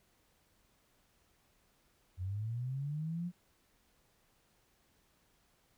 sine linear sweep, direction up, 87.31 to 180 Hz, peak -35 dBFS, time 2.17-3.32 s, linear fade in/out 50 ms, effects pink hiss -72 dBFS RMS until 5.77 s

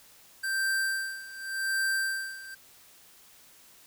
square tone with tremolo, 1568 Hz, G6, in tune, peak -26 dBFS, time 0.43-2.55 s, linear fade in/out 10 ms, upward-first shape sine, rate 0.87 Hz, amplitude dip 85%, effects white hiss -56 dBFS RMS until 3.86 s

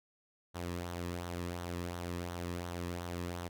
sawtooth tone with flanger, 87.31 Hz, F2, in tune, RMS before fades -40 dBFS, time 0.54-3.49 s, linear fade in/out 20 ms, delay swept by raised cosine 0.4 to 1.4 ms, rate 2.8 Hz, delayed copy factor -0.5, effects none

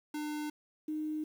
square / sine tone pair in turn, 300 / 307.7 Hz, D4 / D#4, +37 / -19 cents, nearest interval unison, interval 44 cents, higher second, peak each -36 / -33 dBFS, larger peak second, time 0.14-0.5 / 0.88-1.24 s, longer neither, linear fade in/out 5 ms, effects 10-bit

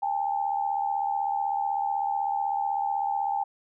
sine tone pair together, 804 / 880 Hz, G5 / A5, +44 / 0 cents, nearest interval major second, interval 156 cents, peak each -26 / -30 dBFS, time 0.02-3.44 s, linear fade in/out 10 ms, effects none

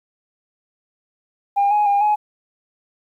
sine tone with pitch steps, 804 / 835 / 807 / 841 Hz, G5 / G#5 / G#5 / G#5, +44 / +9 / -50 / +22 cents, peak -12 dBFS, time 1.56-2.16 s, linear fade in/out 20 ms, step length 150 ms, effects tanh soft clip ceiling -11 dBFS + 9-bit

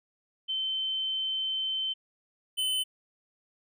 sine / square tone pair in turn, 3084 / 3042 Hz, G7 / F#7, -29 / +47 cents, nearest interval unison, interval 24 cents, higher first, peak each -28 / -27 dBFS, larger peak second, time 0.48-1.94 / 2.57-2.84 s, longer first, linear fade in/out 20 ms, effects none

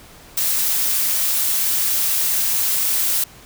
blue noise, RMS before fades -19 dBFS, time 0.37-3.24 s, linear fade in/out 5 ms, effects pink hiss -44 dBFS RMS until 3.45 s

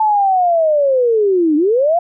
sine linear two-way sweep, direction down then up, 880 to 290.4 to 713 Hz, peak -10 dBFS, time 0-1.99 s, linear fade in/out 5 ms, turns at 1.56 s, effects none

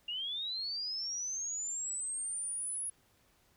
sine linear sweep, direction up, 2794 to 10520 Hz, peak -35 dBFS, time 0.08-2.9 s, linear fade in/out 5 ms, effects pink hiss -69 dBFS RMS until 3.56 s

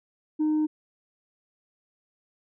sine tone, 307.3 Hz, D#4, 21 cents flat, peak -19 dBFS, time 0.39-0.67 s, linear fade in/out 20 ms, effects tanh soft clip ceiling -20 dBFS

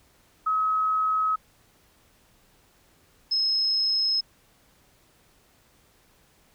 sine tone pair in turn, 1278 / 5167 Hz, D#6 / E8, +46 / -35 cents, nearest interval 2 octaves, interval 2419 cents, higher second, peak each -21 dBFS, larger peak neither, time 0.46-1.36 / 3.31-4.21 s, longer neither, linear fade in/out 10 ms, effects pink hiss -61 dBFS RMS until 6.54 s

